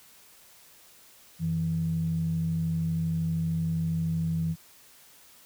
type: tone pair together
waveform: sine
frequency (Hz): 91 / 163.74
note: F#2 / E3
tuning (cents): -28 / -11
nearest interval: minor seventh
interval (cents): 1017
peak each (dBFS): -34 / -25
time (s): 1.39-4.56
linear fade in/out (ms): 50
effects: tanh soft clip ceiling -18 dBFS + white hiss -55 dBFS RMS until 5.45 s